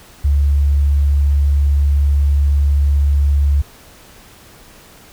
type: tone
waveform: sine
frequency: 71.2 Hz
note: C#2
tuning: 47 cents sharp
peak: -10 dBFS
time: 0.24-3.62 s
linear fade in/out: 10 ms
effects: pink hiss -43 dBFS RMS until 5.12 s